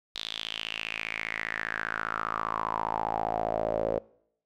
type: tone with band-pass filter sweep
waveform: sawtooth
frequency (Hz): 55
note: A1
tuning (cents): 0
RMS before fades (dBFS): -32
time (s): 0.15-3.99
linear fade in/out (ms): 10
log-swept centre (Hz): 3800 to 520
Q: 6.1
effects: noise-tail reverb RT60 0.7 s tail -23 dB re dry